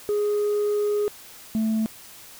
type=tone pair in turn; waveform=sine; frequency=415.3 / 220 Hz; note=G#4 / A3; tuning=0 / 0 cents; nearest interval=major seventh; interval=1100 cents; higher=first; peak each=-18 dBFS; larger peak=neither; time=0.09-1.08 / 1.55-1.86 s; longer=first; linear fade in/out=0 ms; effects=tanh soft clip ceiling -19 dBFS + white hiss -45 dBFS RMS until 2.39 s